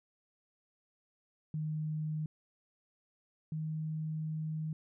sine tone pair in turn, 154.6 / 156.49 Hz, D#3 / D#3, -11 / +10 cents, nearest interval unison, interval 21 cents, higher second, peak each -33 / -34 dBFS, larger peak first, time 1.54-2.26 / 3.52-4.73 s, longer second, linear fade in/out 2 ms, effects none

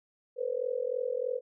sine tone with amplitude modulation, 499.9 Hz, B4, 21 cents sharp, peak -25 dBFS, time 0.36-1.41 s, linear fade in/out 50 ms, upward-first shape sine, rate 43.2 Hz, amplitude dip 95%, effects none

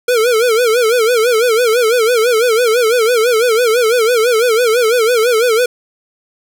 square tone with vibrato, 466.2 Hz, A#4, in tune, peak -10 dBFS, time 0.08-5.66 s, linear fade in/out 5 ms, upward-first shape sine, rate 6 Hz, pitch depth 130 cents each way, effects none

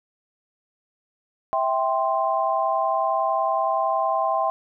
sine chord, C major, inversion first, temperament just, 654.1 / 784.9 / 1046.5 Hz, E5 / G5 / C6, -14 / +2 / 0 cents, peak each -24 dBFS, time 1.53-4.5 s, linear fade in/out 0 ms, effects none

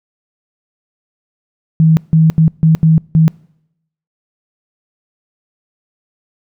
sine tone bursts at uneven times, 160 Hz, D#3, 49 cents sharp, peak -5 dBFS, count 6, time 1.8-1.97 / 2.13-2.3 / 2.38-2.48 / 2.63-2.75 / 2.83-2.98 / 3.15-3.28 s, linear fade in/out 0 ms, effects noise-tail reverb RT60 0.8 s tail -25 dB re dry

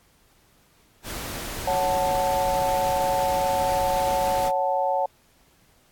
pink noise, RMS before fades -33 dBFS, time 1.03-4.52 s, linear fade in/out 50 ms
sine chord, F# minor, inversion second, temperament equal, 554.4 / 740 / 880 Hz, C#5 / F#5 / A5, 0 / 0 / 0 cents, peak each -25 dBFS, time 1.67-5.06 s, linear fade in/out 5 ms
effects pink hiss -60 dBFS RMS until 5.91 s + AAC 64 kbps

